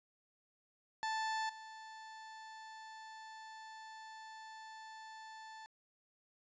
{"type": "tone with level steps", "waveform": "30% pulse", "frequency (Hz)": 880, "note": "A5", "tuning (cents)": 0, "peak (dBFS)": [-33, -47], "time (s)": [1.03, 5.66], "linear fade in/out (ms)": 0, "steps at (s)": 1.49, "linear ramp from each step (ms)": 5, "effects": ["resampled to 16000 Hz", "12-bit"]}